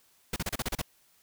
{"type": "noise bursts", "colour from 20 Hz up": "pink", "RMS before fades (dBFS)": -31, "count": 8, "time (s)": [0.33, 0.817], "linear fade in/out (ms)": 5, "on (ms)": 32, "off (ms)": 33, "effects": ["white hiss -65 dBFS RMS until 1.22 s"]}